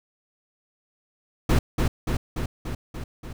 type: noise with echo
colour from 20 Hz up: brown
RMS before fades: -18 dBFS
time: 1.49-1.59 s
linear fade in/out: 5 ms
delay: 290 ms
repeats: 6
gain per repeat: -3 dB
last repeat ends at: 3.33 s
effects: none